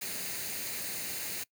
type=noise with comb filter; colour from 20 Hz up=white; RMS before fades=-37 dBFS; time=0.01-1.44 s; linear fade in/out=10 ms; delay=0.45 ms; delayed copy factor=+0.5; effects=noise-tail reverb RT60 0.1 s tail -22 dB re dry + high-pass 100 Hz 12 dB/octave